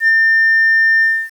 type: tone with ADSR envelope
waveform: sine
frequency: 1800 Hz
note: A6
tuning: 39 cents sharp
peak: -5 dBFS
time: 0-1.3 s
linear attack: 77 ms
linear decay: 26 ms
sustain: -2 dB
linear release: 280 ms
effects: tanh soft clip ceiling -6 dBFS + 7-bit